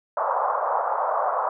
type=band-pass noise; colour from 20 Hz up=white; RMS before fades=-24 dBFS; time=0.17-1.49 s; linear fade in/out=2 ms; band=530 to 1200 Hz; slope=48 dB/octave; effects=none